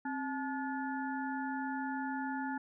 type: harmonic tone with a mistuned harmonic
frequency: 287.7 Hz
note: D4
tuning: 36 cents flat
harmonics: 1 / 3 / 5 / 6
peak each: -37 / -39 / -44 / -45 dBFS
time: 0.05-2.58 s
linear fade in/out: 5 ms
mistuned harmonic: 1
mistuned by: -140 cents
effects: none